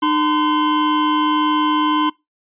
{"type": "tone pair together", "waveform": "square", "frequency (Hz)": [303.6, 1025], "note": ["D#4", "C6"], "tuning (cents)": [-42, -36], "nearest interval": "octave + major sixth", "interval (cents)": 2106, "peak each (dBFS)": -18, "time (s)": [0.02, 2.1], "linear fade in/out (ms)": 10, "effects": ["noise-tail reverb RT60 0.2 s tail -23 dB re dry", "resampled to 8000 Hz"]}